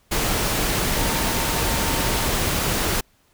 sine tone in noise, 910 Hz, A#5, 42 cents flat, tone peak -32 dBFS, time 0.96-2.27 s, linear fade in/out 10 ms, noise pink, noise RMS -22 dBFS, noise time 0.11-3.01 s, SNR -13 dB, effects pink hiss -61 dBFS RMS until 3.33 s

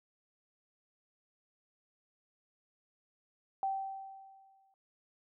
sine tone with exponential decay, 776 Hz, G5, 18 cents flat, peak -29 dBFS, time 3.63-4.74 s, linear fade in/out 1 ms, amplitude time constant 240 ms, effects none

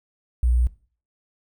sine tone with sample-and-hold, 60.5 Hz, B1, 35 cents flat, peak -16 dBFS, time 0.43-0.67 s, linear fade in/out 0 ms, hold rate 8820 Hz, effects noise-tail reverb RT60 0.4 s tail -18 dB re dry

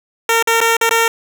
10% pulse tone with dropouts, 457.5 Hz, A#4, 32 cents flat, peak -3 dBFS, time 0.29-1.08 s, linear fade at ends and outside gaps 2 ms, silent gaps 0.426-0.473 / 0.605-0.613 / 0.768-0.812 / 0.893-0.909 s, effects none

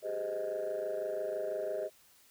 sine chord, Ab major seventh, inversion third, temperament just, 389.3 / 415.3 / 519.1 / 623 Hz, G4 / Ab4 / C5 / Eb5, -12 / 0 / -14 / +2 cents, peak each -40 / -39 / -39 / -34 dBFS, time 0.02-1.9 s, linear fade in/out 50 ms, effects tanh soft clip ceiling -28 dBFS + white hiss -63 dBFS RMS until 2.3 s

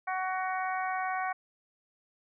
harmonic tone, 373.5 Hz, F#4, 16 cents sharp, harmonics 2 / 3 / 4 / 5 / 6, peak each -32 / -36 / -38 / -40 / -42 dBFS, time 0.07-1.33 s, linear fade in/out 10 ms, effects none

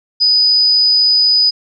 sine tone, 4978 Hz, D#8, in tune, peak -8 dBFS, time 0.2-1.51 s, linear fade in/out 20 ms, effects none

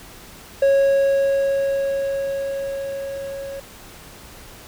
triangle tone with level ramp, 550 Hz, C#5, 14 cents flat, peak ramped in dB -10 to -27 dBFS, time 0.62-3.6 s, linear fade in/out 5 ms, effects pink hiss -42 dBFS RMS until 4.67 s

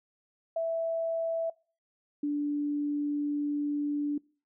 sine tone pair in turn, 659 / 291.7 Hz, E5 / D4, -1 / -12 cents, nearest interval octave + major second, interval 1411 cents, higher first, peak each -27 dBFS, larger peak neither, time 0.56-1.5 / 2.23-4.18 s, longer second, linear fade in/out 5 ms, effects noise-tail reverb RT60 0.4 s tail -25 dB re dry

